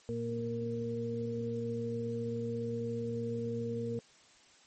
harmonic tone, 116.54 Hz, A#2, in tune, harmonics 1 / 2 / 4, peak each -39 / -38 / -36 dBFS, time 0.09-3.99 s, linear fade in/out 0 ms, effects white hiss -61 dBFS RMS until 4.66 s + MP3 32 kbps

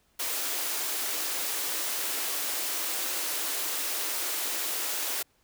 white high-pass noise, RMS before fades -31 dBFS, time 0.19-5.23 s, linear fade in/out 10 ms, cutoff 270 Hz, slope 48 dB/octave, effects pink hiss -68 dBFS RMS until 5.43 s

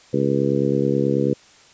harmonic tone, 69.3 Hz, C#2, in tune, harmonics 2 / 3 / 4 / 5 / 6 / 7, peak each -24 / -24 / -24 / -24 / -24 / -24 dBFS, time 0.13-1.34 s, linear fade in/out 10 ms, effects white hiss -50 dBFS RMS until 1.73 s + resampled to 16000 Hz

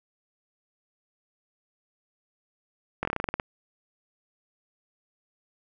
slowing click train, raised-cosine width 0.5 ms, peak -12 dBFS, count 11, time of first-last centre 3.03-3.399 s, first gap 21 ms, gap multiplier 1.12, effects none

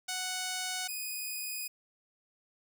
5% pulse tone pair in turn, 740 / 2483 Hz, F#5 / D#7, 0 / -4 cents, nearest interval octave + major sixth, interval 2096 cents, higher second, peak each -22 / -26 dBFS, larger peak first, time 0.08-0.88 / 0.88-1.68 s, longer neither, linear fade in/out 10 ms, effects none

